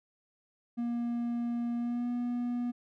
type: tone with pitch glide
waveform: triangle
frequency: 237.2 to 242.5 Hz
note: A#3 to B3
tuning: +30 to -31 cents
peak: -28 dBFS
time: 0.77-2.72 s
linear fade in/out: 20 ms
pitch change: +39 cents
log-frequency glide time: 1.77-2.08 s
effects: none